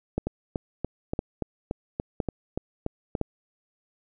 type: two click trains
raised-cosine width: 2 ms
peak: -14 / -12 dBFS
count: 11 / 4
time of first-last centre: 0.27-3.152 / 0.18-3.213 s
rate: 3.47 / 0.989 Hz
effects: none